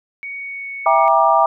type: tone with pitch glide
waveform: sine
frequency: 2238 to 2219 Hz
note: C#7 to C#7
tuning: +16 to +1 cents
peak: -26 dBFS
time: 0.23-1.08 s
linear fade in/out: 0 ms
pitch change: -15 cents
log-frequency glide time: 0.35-0.7 s
type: chord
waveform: sine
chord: E half-diminished seventh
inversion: none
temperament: just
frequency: 659.3 / 791.1 / 949.3 / 1186.7 Hz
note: E5 / G5 / Bb5 / D6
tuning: 0 / +16 / +31 / +18 cents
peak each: -16 dBFS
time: 0.86-1.46 s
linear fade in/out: 2 ms
effects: none